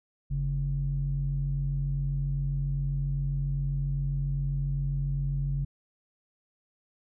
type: tone with low-pass filter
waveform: square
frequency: 46.25 Hz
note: F#1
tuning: in tune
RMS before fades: -29 dBFS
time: 0.3-5.65 s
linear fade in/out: 10 ms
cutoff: 140 Hz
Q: 5
effects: none